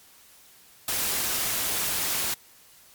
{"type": "noise", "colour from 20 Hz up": "white", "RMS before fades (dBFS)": -27, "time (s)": [0.88, 2.34], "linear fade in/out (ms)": 2, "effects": ["white hiss -54 dBFS RMS until 2.94 s", "MP3 96 kbps"]}